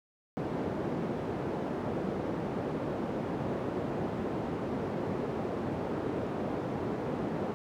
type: band-pass noise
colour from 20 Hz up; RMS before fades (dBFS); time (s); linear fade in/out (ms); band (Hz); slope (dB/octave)
white; -34; 0.37-7.54; 0; 120 to 450; 12
effects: none